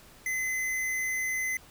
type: tone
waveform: square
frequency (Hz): 2040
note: C7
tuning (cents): -44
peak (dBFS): -29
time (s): 0.26-1.57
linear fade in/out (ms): 2
effects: pink hiss -54 dBFS RMS until 1.7 s